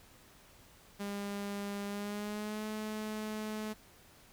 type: tone with pitch glide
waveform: sawtooth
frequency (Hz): 201.8 to 215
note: G#3 to A3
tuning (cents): -49 to -40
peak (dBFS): -33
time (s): 0.99-3.74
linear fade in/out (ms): 20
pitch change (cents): +109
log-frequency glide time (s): 1.86-2.66
effects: pink hiss -60 dBFS RMS until 4.32 s